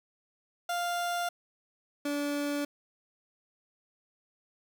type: tone pair in turn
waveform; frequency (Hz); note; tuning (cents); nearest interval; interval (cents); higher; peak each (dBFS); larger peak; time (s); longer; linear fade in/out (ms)
30% pulse; 698.5 / 288.8; F5 / D4; 0 / -29; octave + minor third; 1529; first; -27; neither; 0.69-1.29 / 2.05-2.65; neither; 5
effects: none